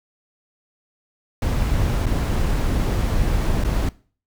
brown noise with dropouts, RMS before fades -20 dBFS, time 1.42-3.89 s, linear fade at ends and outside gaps 2 ms, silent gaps 2.058-2.065 / 3.639-3.647 s, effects noise-tail reverb RT60 0.4 s tail -20 dB re dry

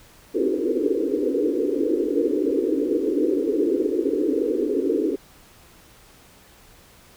pink band-pass noise, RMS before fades -22 dBFS, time 0.34-5.16 s, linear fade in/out 10 ms, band 270 to 490 Hz, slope 96 dB/octave, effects pink hiss -51 dBFS RMS until 7.16 s

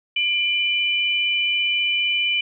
sine tone pair together, 2379 / 2997 Hz, D7 / F#7, +22 / +22 cents, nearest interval major third, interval 400 cents, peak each -21 dBFS, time 0.16-2.41 s, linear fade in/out 5 ms, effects none

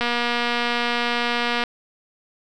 click train, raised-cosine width 0.3 ms, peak -7 dBFS, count 390, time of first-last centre 0.01-1.638 s, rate 239 Hz, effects none

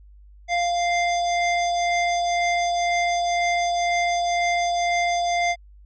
square tone pair together, 697 / 2089 Hz, F5 / C7, -4 / -3 cents, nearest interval octave + perfect fifth, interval 1901 cents, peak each -21 / -30 dBFS, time 0.48-5.56 s, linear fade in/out 50 ms, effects added 50 Hz sine -45 dBFS peak until 5.85 s + resampled to 16000 Hz

